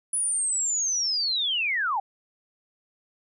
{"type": "linear sweep", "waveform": "sine", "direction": "down", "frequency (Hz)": [10000, 741], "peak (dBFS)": -23, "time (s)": [0.13, 2], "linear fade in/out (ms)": 5, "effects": []}